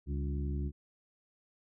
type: harmonic tone with a mistuned harmonic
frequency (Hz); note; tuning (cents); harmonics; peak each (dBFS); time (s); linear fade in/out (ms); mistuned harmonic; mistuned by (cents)
71.3; C#2; +49; 1 / 2 / 3 / 4 / 5; -33 / -39 / -43 / -45 / -47; 0.06-0.72; 50; 3; -79
effects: none